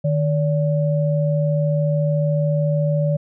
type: tone pair together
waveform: sine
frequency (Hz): 152.3 / 575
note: D#3 / D5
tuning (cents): -37 / -37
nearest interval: octave + major seventh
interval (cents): 2300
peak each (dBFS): -17 / -22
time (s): 0.04-3.17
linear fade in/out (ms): 10
effects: none